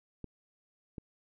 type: clicks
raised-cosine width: 3 ms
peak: -28 dBFS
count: 2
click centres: 0.243 / 0.982 s
effects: none